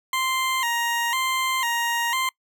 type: tone with vibrato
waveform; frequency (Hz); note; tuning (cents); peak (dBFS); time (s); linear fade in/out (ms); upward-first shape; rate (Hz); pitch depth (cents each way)
20% pulse; 991; B5; +6; -17; 0.13-2.29; 2; square; 1; 92
effects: noise-tail reverb RT60 0.1 s tail -24 dB re dry